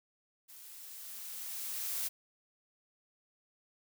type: noise with level ramp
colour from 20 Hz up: blue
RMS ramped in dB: -53 to -35 dBFS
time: 0.48-2.09 s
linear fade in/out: 20 ms
effects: none